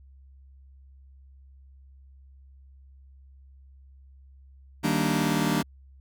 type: chord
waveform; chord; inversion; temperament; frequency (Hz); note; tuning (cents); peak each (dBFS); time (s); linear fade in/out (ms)
sawtooth; Eb major seventh; none; just; 155.56 / 194.45 / 233.3 / 291.7; Eb3 / G3 / Bb3 / D4; 0 / -14 / +2 / -12; -24; 4.83-5.63; 20
effects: added 67 Hz sine -49 dBFS peak until 6 s